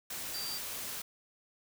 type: tone in noise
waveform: sine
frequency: 4699 Hz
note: D8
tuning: in tune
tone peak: -38 dBFS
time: 0.34-0.58 s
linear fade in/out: 5 ms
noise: white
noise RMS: -40 dBFS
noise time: 0.1-1.02 s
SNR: -1 dB
effects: none